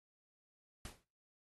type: noise with exponential decay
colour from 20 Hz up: pink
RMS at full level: -45 dBFS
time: 0.85-1.04 s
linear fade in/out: 2 ms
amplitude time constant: 41 ms
effects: noise-tail reverb RT60 0.4 s tail -24 dB re dry + AAC 32 kbps